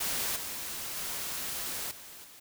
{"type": "noise with level steps", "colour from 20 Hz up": "white", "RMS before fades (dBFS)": [-32, -38, -36, -48, -52], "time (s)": [0, 2.4], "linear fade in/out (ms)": 10, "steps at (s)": [0.36, 0.96, 1.91, 2.24], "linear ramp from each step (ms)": 2, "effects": []}